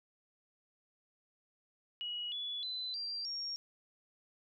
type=tone with pitch steps; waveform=sine; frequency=2910 / 3421 / 4021 / 4727 / 5557 Hz; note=F#7 / A7 / B7 / D8 / F8; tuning=-29 / -49 / +30 / +10 / -10 cents; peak=-37 dBFS; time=2.01-3.56 s; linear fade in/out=0 ms; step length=310 ms; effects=none